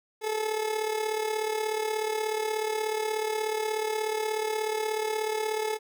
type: tone with amplitude modulation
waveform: 30% pulse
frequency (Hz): 433.2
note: A4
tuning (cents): -27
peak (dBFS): -22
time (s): 0.21-5.79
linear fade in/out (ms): 50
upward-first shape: sine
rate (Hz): 36.6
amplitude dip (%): 60
effects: none